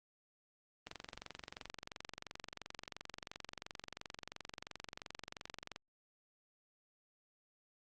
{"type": "click train", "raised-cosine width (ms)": 0.2, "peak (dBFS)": -27, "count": 113, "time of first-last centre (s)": [0.87, 5.761], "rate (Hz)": 22.9, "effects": ["Opus 32 kbps"]}